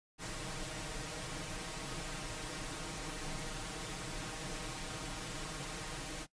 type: noise with comb filter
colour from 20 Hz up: pink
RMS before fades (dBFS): -42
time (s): 0.18-6.27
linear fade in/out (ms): 50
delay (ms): 6.4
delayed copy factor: +1
effects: noise-tail reverb RT60 0.1 s tail -19 dB re dry + resampled to 22050 Hz